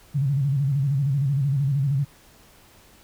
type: tone with vibrato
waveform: sine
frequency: 138.59 Hz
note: C#3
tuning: in tune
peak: -19 dBFS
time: 0.14-2.05 s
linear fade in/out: 20 ms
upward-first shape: square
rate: 13 Hz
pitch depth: 86 cents each way
effects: pink hiss -53 dBFS RMS until 3.03 s